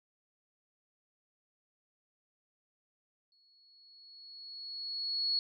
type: tone with exponential growth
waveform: sine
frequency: 4359 Hz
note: C#8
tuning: 30 cents flat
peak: -27 dBFS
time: 3.32-5.39 s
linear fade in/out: 1 ms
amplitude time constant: 450 ms
effects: none